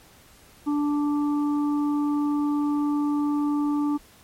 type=harmonic tone; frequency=292.7 Hz; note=D4; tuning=6 cents flat; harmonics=1 / 3 / 4; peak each=-21 / -35 / -36 dBFS; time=0.66-3.98 s; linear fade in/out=20 ms; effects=pink hiss -53 dBFS RMS until 4.23 s + MP3 64 kbps